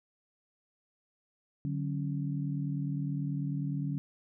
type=tone cluster; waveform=sine; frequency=146.4 / 186.4 / 275.8 Hz; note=D3 / F#3 / C#4; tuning=-5 / +13 / -9 cents; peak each=-32 / -38 / -38 dBFS; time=1.65-3.98 s; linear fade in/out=0 ms; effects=none